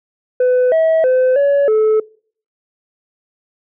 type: tone with pitch steps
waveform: sine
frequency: 502 / 645 / 512 / 565 / 434 Hz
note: B4 / E5 / C5 / C#5 / A4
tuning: +28 / -38 / -38 / +33 / -24 cents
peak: -7 dBFS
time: 0.4-2 s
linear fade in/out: 5 ms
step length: 320 ms
effects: noise-tail reverb RT60 0.5 s tail -25 dB re dry + tanh soft clip ceiling -9 dBFS